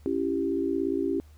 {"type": "chord", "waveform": "sine", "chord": "C# diminished", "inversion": "none", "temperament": "equal with one note detuned", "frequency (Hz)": [277.2, 335.2, 392], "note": ["C#4", "E4", "G4"], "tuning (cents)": [0, 29, 0], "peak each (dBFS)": -29, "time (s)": [0.06, 1.2], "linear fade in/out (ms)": 0, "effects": ["added 75 Hz sine -49 dBFS peak until 1.37 s", "pink hiss -63 dBFS RMS until 1.37 s"]}